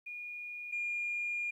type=tone pair in turn; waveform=sine; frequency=2437 / 2417 Hz; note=D#7 / D7; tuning=-37 / +49 cents; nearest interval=unison; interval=14 cents; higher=first; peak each=-40 / -32 dBFS; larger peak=second; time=0.06-0.72 / 0.72-1.51 s; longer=second; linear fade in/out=10 ms; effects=tanh soft clip ceiling -28 dBFS + 12-bit